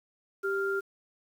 sine tone pair together, 392 / 1396.1 Hz, G4 / F6, 0 / -1 cents, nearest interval octave + minor seventh, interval 2199 cents, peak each -29 / -31 dBFS, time 0.43-0.81 s, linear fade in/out 20 ms, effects 9-bit

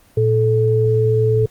sine tone pair together, 115.03 / 435 Hz, A#2 / A4, -23 / -20 cents, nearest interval octave + major seventh, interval 2303 cents, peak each -15 dBFS, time 0.17-1.46 s, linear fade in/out 5 ms, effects pink hiss -52 dBFS RMS until 1.5 s + Opus 24 kbps

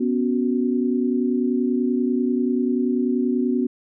sine chord, B suspended second, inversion none, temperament equal, 246.9 / 277.2 / 370 Hz, B3 / C#4 / F#4, 0 / 0 / 0 cents, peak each -20 / -25 / -25 dBFS, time 0-3.67 s, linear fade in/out 10 ms, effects none

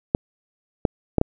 clicks, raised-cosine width 2 ms, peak -3 dBFS, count 4, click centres 0.149 / 0.852 / 1.183 / 1.214 s, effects none

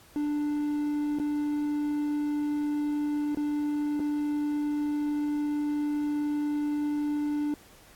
triangle tone with dropouts, 295.1 Hz, D4, 8 cents sharp, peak -24 dBFS, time 0.16-7.54 s, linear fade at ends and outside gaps 1 ms, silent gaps 1.187-1.198 / 3.348-3.372 / 3.995-4.001 s, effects pink hiss -55 dBFS RMS until 7.95 s + AAC 64 kbps

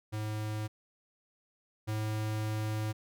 square tone pair in turn, 107.3 / 107.98 Hz, A2 / A2, -43 / -32 cents, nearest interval unison, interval 11 cents, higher second, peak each -34 / -32 dBFS, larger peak second, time 0.12-0.68 / 1.87-2.93 s, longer second, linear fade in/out 20 ms, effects none

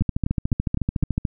two click trains, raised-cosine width 5 ms, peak -9 / -10 dBFS, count 18 / 5, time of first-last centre 0.02-1.252 / 0.01-1.028 s, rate 13.8 / 3.93 Hz, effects none

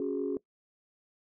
sine chord, C# suspended fourth, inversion none, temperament just, 277.2 / 369.6 / 415.8 Hz, C#4 / F#4 / G#4, 0 / -2 / +2 cents, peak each -33 dBFS, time 0-0.37 s, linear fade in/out 2 ms, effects noise-tail reverb RT60 0.1 s tail -21 dB re dry + tanh soft clip ceiling -22 dBFS

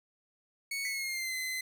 sawtooth tone with pitch glide, 2217 to 2045 Hz, C#7 to C7, 0 to -40 cents, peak -30 dBFS, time 0.71-1.61 s, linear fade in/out 5 ms, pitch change -140 cents, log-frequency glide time 0.86-1.35 s
square tone with exponential decay, 2006 Hz, B6, 26 cents sharp, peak -35 dBFS, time 0.85-1.15 s, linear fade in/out 1 ms, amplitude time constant 64 ms
effects none

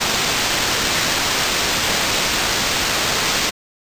white noise with sample-and-hold, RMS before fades -19 dBFS, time 0-3.51 s, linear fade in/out 20 ms, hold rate 11025 Hz, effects resampled to 32000 Hz

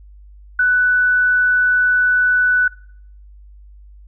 sine tone, 1489 Hz, F#6, 11 cents sharp, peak -11 dBFS, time 0.59-2.68 s, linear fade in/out 5 ms, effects noise-tail reverb RT60 0.6 s tail -22 dB re dry + added 50 Hz sine -39 dBFS peak until 4.07 s

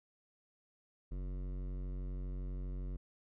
sine tone with hard clipping, 46.25 Hz, F#1, in tune, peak -40 dBFS, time 1.11-2.97 s, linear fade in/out 10 ms, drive 15 dB, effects none

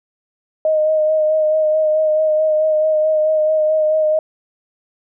sine tone with vibrato, 621 Hz, D#5, 3 cents flat, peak -12 dBFS, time 0.65-4.19 s, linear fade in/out 2 ms, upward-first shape sine, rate 4.6 Hz, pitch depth 21 cents each way, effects none

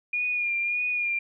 sine tone with vibrato, 2427 Hz, D#7, 44 cents flat, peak -24 dBFS, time 0.13-1.19 s, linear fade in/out 5 ms, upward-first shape sine, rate 1.7 Hz, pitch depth 33 cents each way, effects none

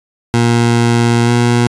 20% pulse tone with pitch glide, 118 to 119.85 Hz, A#2 to A#2, +22 to +48 cents, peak -4 dBFS, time 0.34-1.67 s, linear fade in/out 0 ms, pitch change +26 cents, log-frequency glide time 1.25-1.3 s, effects resampled to 22050 Hz

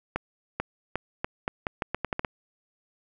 accelerating click train, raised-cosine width 0.5 ms, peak -12 dBFS, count 12, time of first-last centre 0.16-2.248 s, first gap 440 ms, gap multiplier 0.81, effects none

